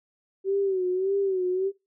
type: tone with vibrato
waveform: sine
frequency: 380 Hz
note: F#4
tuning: 46 cents sharp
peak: -22 dBFS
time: 0.44-1.72 s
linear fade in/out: 50 ms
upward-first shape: sine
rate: 1.7 Hz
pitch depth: 81 cents each way
effects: noise-tail reverb RT60 0.2 s tail -17 dB re dry